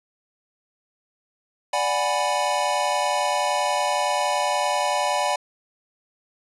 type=chord; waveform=square; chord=G# half-diminished seventh; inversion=second; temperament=equal; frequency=587.3 / 740 / 830.6 / 987.8 Hz; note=D5 / F#5 / G#5 / B5; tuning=0 / 0 / 0 / 0 cents; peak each=-27 dBFS; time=1.73-5.36 s; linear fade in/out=5 ms; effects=resampled to 24000 Hz